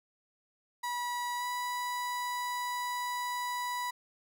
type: tone with pitch glide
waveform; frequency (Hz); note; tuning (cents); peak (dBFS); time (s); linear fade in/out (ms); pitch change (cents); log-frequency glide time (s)
35% pulse; 972 to 982.7; B5 to B5; -28 to -9; -31; 0.83-3.91; 10; +19; 1.37-1.44
effects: none